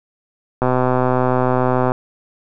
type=click train; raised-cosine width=1 ms; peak=-3 dBFS; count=166; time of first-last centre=0.62-1.919 s; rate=127 Hz; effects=none